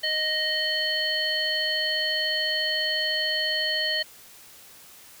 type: harmonic tone with a mistuned harmonic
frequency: 622 Hz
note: D#5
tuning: 1 cent flat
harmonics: 1 / 3 / 5 / 7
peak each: -33 / -28 / -28 / -28 dBFS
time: 0.03-4.03 s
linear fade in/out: 10 ms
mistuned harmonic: 5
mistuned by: -22 cents
effects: white hiss -49 dBFS RMS until 5.2 s